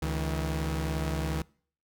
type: tone pair together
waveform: sawtooth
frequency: 71.27 / 160 Hz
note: C#2 / D#3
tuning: +49 / +49 cents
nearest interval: octave + major second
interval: 1400 cents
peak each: -27 / -28 dBFS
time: 0.02-1.42 s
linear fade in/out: 5 ms
effects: noise-tail reverb RT60 0.5 s tail -24 dB re dry